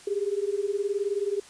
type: beating tone pair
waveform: sine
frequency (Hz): 394.4 / 413.4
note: G4 / G#4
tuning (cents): +11 / -8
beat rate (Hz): 19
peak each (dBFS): -28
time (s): 0.07-1.4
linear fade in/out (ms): 5
effects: white hiss -50 dBFS RMS until 1.49 s + resampled to 22050 Hz